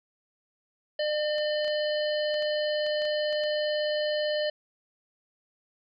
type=harmonic tone; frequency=603 Hz; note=D5; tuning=46 cents sharp; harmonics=1 / 3 / 5 / 7 / 8; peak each=-26 / -36 / -36 / -38 / -44 dBFS; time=0.99-4.5 s; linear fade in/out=5 ms
type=clicks; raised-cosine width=0.2 ms; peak=-27 dBFS; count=10; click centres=1.383 / 1.646 / 1.679 / 2.342 / 2.424 / 2.865 / 3.02 / 3.053 / 3.327 / 3.437 s
effects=none